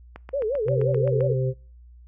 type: click train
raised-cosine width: 0.5 ms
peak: -23 dBFS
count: 9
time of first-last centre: 0.16-1.207 s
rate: 7.64 Hz
type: tone with vibrato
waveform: sine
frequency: 493.9 Hz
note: B4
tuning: in tune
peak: -22 dBFS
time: 0.33-1.34 s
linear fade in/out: 10 ms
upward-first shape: sine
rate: 5.7 Hz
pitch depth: 270 cents each way
type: harmonic tone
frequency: 130 Hz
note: C3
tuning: 11 cents flat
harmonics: 1 / 3 / 4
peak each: -22 / -29 / -30 dBFS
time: 0.65-1.54 s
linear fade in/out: 50 ms
effects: noise-tail reverb RT60 0.4 s tail -25 dB re dry + added 60 Hz sine -45 dBFS peak until 2.07 s